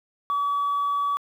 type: tone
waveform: sine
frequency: 1141 Hz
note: C#6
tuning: 50 cents sharp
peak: -20 dBFS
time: 0.3-1.17 s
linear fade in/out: 0 ms
effects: tanh soft clip ceiling -19 dBFS + 9-bit